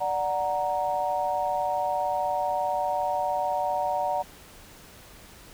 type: chord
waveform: sine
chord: D augmented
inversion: none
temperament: equal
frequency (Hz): 587.3 / 740 / 932.3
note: D5 / F#5 / A#5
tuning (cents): 0 / 0 / 0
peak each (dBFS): -30 / -27 / -29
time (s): 0-4.23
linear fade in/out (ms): 20
effects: pink hiss -49 dBFS RMS until 5.53 s